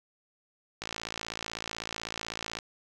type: click train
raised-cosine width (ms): 0.2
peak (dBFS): -17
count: 100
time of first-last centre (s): 0.82-2.588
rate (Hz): 56
effects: none